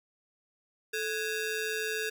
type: ring-modulated tone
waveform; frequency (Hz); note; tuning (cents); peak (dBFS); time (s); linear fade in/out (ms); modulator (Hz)
sawtooth; 1046.5; C6; 0; -24; 0.93-2.1; 10; 610
effects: none